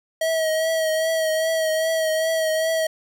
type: tone with vibrato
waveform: square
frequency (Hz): 640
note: D#5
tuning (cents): +49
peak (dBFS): -20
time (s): 0.21-2.87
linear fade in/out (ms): 5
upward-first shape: triangle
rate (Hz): 2.5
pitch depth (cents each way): 35
effects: 10-bit